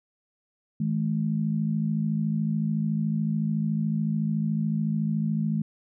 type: tone pair together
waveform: sine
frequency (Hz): 160 / 213.8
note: D#3 / A3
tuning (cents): +49 / -49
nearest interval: perfect fourth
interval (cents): 502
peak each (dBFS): -26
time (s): 0.8-5.62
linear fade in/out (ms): 5
effects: none